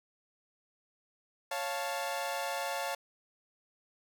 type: chord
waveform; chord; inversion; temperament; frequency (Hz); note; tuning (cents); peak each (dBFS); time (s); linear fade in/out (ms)
sawtooth; Db augmented; none; equal; 554.4 / 698.5 / 880; Db5 / F5 / A5; 0 / 0 / 0; -34; 1.51-2.95; 5
effects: none